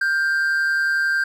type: tone pair together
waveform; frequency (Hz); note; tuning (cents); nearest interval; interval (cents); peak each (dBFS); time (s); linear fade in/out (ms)
triangle; 1429 / 1580; F6 / G6; +39 / +13; major second; 174; -26 / -16; 0.01-1.24; 5
effects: none